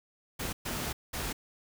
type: noise bursts at uneven times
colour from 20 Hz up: pink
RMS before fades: -35 dBFS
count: 3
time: 0.39-0.53 / 0.65-0.93 / 1.13-1.33 s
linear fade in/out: 10 ms
effects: none